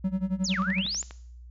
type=tone with tremolo; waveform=triangle; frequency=188.3 Hz; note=F#3; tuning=31 cents sharp; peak=-20 dBFS; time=0.04-0.86 s; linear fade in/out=5 ms; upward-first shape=sine; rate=11 Hz; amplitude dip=95%
type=exponential two-way sweep; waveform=sine; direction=down then up; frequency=7400 to 1113 to 7400 Hz; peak=-28 dBFS; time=0.44-1.02 s; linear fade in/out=5 ms; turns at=0.6 s
type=click train; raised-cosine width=0.3 ms; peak=-26 dBFS; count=8; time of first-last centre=0.54-1.109 s; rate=12.3 Hz
effects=noise-tail reverb RT60 0.6 s tail -18 dB re dry + added 60 Hz sine -43 dBFS peak until 1.5 s